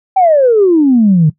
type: exponential sweep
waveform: sine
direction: down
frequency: 786 to 146.83 Hz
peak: -4 dBFS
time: 0.16-1.3 s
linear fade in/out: 10 ms
effects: noise-tail reverb RT60 0.1 s tail -18 dB re dry + tanh soft clip ceiling 0 dBFS